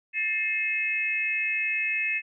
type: tone cluster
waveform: sine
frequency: 1775 / 2130 / 2573 Hz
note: A6 / C7 / E7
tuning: +15 / +30 / -43 cents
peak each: -34 / -30 / -26 dBFS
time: 0.13-2.22 s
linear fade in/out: 50 ms
effects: none